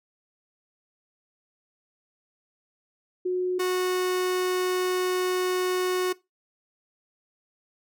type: tone pair in turn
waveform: sine / 45% pulse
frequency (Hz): 364.7 / 366.5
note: F#4 / F#4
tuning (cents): -25 / -16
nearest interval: unison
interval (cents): 9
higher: second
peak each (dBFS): -23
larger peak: neither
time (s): 3.25-3.59 / 3.59-6.13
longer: second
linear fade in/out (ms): 10
effects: noise-tail reverb RT60 0.2 s tail -19 dB re dry